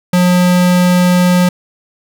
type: tone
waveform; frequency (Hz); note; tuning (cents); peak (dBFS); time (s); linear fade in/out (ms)
square; 179.3; F3; +46; -8; 0.13-1.49; 5
effects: none